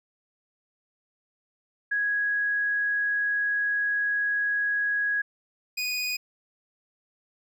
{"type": "tone pair in turn", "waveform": ["sine", "25% pulse"], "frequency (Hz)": [1661.2, 2479], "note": ["G#6", "D#7"], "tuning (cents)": [0, -7], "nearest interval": "perfect fifth", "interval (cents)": 693, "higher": "second", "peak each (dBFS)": -23, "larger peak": "neither", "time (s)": [[1.91, 5.22], [5.77, 6.17]], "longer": "first", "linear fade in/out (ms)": 10, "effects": []}